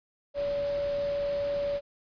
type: tone in noise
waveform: sine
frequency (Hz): 571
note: D5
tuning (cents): -49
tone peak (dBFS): -27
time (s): 0.34-1.81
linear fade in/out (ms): 50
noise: pink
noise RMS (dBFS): -43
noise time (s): 0.34-1.81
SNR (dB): +13
effects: resampled to 11025 Hz